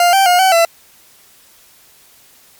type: tone with pitch steps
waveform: 40% pulse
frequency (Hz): 701 / 778 / 714 / 759 / 671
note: F5 / G5 / F5 / F#5 / E5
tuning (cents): +6 / -13 / +38 / +44 / +31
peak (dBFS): -7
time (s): 0-0.65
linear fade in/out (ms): 2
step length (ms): 130
effects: white hiss -47 dBFS RMS until 2.59 s + MP3 96 kbps